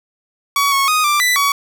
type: tone with pitch steps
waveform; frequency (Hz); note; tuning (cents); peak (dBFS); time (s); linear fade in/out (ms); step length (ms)
sawtooth; 1129 / 1101 / 1245 / 1180 / 1986 / 1129; C#6 / C#6 / D#6 / D6 / B6 / C#6; +31 / -12 / +1 / +8 / +9 / +31; -9; 0.56-1.52; 2; 160
effects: none